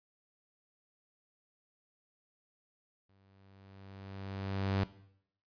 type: tone with exponential growth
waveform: sawtooth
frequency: 97.3 Hz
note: G2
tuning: 12 cents flat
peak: -24 dBFS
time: 3.09-4.84 s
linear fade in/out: 5 ms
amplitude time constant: 380 ms
effects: noise-tail reverb RT60 0.7 s tail -17 dB re dry + resampled to 11025 Hz